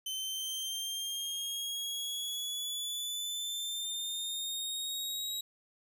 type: exponential sweep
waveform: sawtooth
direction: up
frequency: 3070 to 3836 Hz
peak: -32 dBFS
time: 0.06-5.41 s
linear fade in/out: 5 ms
effects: none